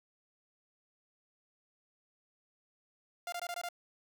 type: tone bursts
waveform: sawtooth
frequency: 698.5 Hz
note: F5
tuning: in tune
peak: -33 dBFS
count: 6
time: 3.27-3.688 s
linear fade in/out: 2 ms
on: 53 ms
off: 20 ms
effects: none